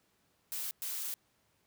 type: noise bursts at uneven times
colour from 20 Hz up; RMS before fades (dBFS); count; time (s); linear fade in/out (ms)
blue; -38; 2; 0.52-0.71 / 0.82-1.14; 0
effects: pink hiss -73 dBFS RMS until 1.66 s + high-pass 80 Hz 12 dB/octave